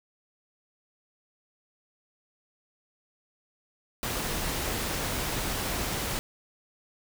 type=noise; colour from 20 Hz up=pink; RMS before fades=-31 dBFS; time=4.03-6.19 s; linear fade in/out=0 ms; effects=none